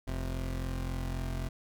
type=tone pair together; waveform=30% pulse; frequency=43.78 / 131.2 Hz; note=F1 / C3; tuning=+5 / +5 cents; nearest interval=octave + perfect fifth; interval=1900 cents; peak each=-31 / -37 dBFS; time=0.07-1.49 s; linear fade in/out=10 ms; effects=none

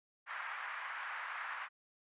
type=band-pass noise; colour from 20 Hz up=white; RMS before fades=-43 dBFS; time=0.26-1.69 s; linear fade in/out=50 ms; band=970 to 1900 Hz; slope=24 dB/octave; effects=resampled to 8000 Hz

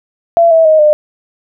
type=tone with pitch steps; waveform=sine; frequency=676 / 650.7 / 626.4 / 602.9 Hz; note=E5 / E5 / D#5 / D5; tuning=+43 / -23 / +11 / +45 cents; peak=-4 dBFS; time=0.37-0.93 s; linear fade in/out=0 ms; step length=140 ms; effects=none

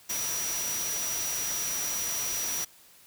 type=tone in noise; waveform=sine; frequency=5820 Hz; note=F#8; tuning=29 cents flat; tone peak=-31 dBFS; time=0.09-2.65 s; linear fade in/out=10 ms; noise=white; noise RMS=-34 dBFS; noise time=0.09-2.65 s; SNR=0 dB; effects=white hiss -56 dBFS RMS until 3.06 s

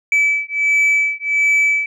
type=beating tone pair; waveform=sine; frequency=2302 / 2303.4 Hz; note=D7 / D7; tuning=-35 / -34 cents; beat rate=1.4 Hz; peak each=-14 dBFS; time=0.12-1.86 s; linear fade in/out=2 ms; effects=tanh soft clip ceiling -10 dBFS

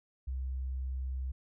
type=tone; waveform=sine; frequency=65 Hz; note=C2; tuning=11 cents flat; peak=-33 dBFS; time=0.27-1.32 s; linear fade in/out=10 ms; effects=none

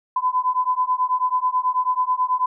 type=beating tone pair; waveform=sine; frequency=1005 / 1014.2 Hz; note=B5 / B5; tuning=+30 / +46 cents; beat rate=9.2 Hz; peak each=-21 dBFS; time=0.16-2.46 s; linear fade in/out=5 ms; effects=none

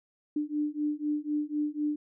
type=beating tone pair; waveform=sine; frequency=296 / 300 Hz; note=D4 / D4; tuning=+14 / +37 cents; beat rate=4 Hz; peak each=-31 dBFS; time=0.36-1.96 s; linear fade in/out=5 ms; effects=none

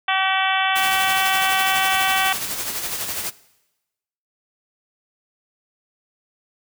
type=harmonic tone; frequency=382 Hz; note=G4; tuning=45 cents flat; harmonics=2 / 3 / 4 / 5 / 6 / 7 / 8 / 9; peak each=-22 / -24 / -25 / -26 / -27 / -27 / -28 / -29 dBFS; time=0.08-2.33 s; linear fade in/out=5 ms
type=noise with tremolo; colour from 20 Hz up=white; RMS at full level=-25 dBFS; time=0.75-3.31 s; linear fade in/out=20 ms; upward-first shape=sine; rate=12 Hz; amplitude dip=45%
effects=noise-tail reverb RT60 1.0 s tail -20 dB re dry

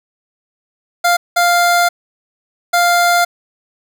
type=tone bursts at uneven times; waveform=25% pulse; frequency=698.5 Hz; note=F5; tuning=in tune; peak=-6 dBFS; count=3; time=1.04-1.17 / 1.36-1.89 / 2.73-3.25 s; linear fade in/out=10 ms; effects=none

